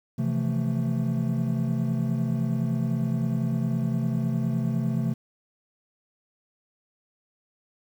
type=chord; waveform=triangle; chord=F major seventh; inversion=second; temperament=equal with one note detuned; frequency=130.81 / 164.81 / 174.61 / 222.2 Hz; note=C3 / E3 / F3 / A3; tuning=0 / 0 / 0 / +17 cents; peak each=-25 / -28 / -31 / -26 dBFS; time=0.18-5.14 s; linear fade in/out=10 ms; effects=9-bit